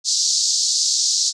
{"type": "band-pass noise", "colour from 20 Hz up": "pink", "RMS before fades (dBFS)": -19, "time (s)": [0.04, 1.33], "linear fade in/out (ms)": 50, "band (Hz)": [4300, 7200], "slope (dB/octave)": 48, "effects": []}